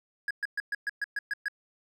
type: tone bursts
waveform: triangle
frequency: 1661.2 Hz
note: G#6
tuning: in tune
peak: -26 dBFS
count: 9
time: 0.28-1.483 s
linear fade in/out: 2 ms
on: 27 ms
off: 120 ms
effects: none